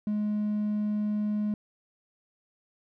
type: tone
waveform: triangle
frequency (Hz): 210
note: G#3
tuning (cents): +19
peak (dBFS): -23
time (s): 0.07-1.54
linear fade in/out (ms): 2
effects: tanh soft clip ceiling -20 dBFS